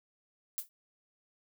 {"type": "noise with exponential decay", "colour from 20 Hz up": "violet", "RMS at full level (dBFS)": -31, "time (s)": [0.58, 0.69], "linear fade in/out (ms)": 0, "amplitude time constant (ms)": 22, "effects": []}